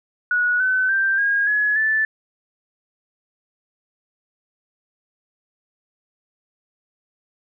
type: tone with pitch steps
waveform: sine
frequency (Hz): 1462 / 1516.2 / 1572.4 / 1630.6 / 1691.1 / 1753.8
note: F#6 / F#6 / G6 / G#6 / G#6 / A6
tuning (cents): -21 / +42 / +5 / -32 / +31 / -6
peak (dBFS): -16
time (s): 0.31-2.05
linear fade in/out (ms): 2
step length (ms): 290
effects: none